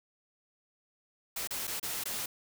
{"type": "noise with dropouts", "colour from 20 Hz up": "white", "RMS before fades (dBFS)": -36, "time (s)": [1.36, 2.26], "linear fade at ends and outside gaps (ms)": 5, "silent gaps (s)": [[1.474, 1.507], [1.671, 1.676], [1.798, 1.828], [2.038, 2.055]], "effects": []}